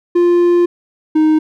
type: tone pair in turn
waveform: triangle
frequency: 349.2 / 311.1 Hz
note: F4 / D#4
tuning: 0 / 0 cents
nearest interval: major second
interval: 200 cents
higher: first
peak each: -6 dBFS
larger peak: neither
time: 0.15-0.66 / 1.15-1.39 s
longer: first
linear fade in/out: 10 ms
effects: none